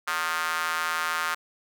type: tone with high-pass filter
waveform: square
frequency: 82.41 Hz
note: E2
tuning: in tune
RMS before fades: -28 dBFS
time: 0.07-1.35 s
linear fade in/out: 10 ms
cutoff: 1300 Hz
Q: 3.1
effects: none